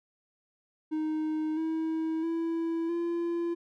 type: tone with pitch steps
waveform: triangle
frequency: 311.1 / 320.8 / 330.7 / 341 Hz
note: D#4 / E4 / E4 / F4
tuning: 0 / -47 / +6 / -41 cents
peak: -26 dBFS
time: 0.91-3.55 s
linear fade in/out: 20 ms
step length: 660 ms
effects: none